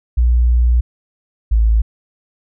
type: tone pair in turn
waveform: sine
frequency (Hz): 60 / 55.04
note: B1 / A1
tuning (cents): -49 / +1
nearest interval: minor second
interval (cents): 150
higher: first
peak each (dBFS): -9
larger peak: neither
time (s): 0.17-0.81 / 1.51-1.82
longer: first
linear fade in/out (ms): 10
effects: none